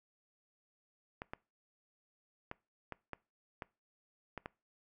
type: clicks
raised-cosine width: 0.5 ms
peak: -26 dBFS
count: 8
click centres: 1.219 / 1.335 / 2.514 / 2.923 / 3.133 / 3.622 / 4.377 / 4.459 s
effects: noise-tail reverb RT60 0.3 s tail -23 dB re dry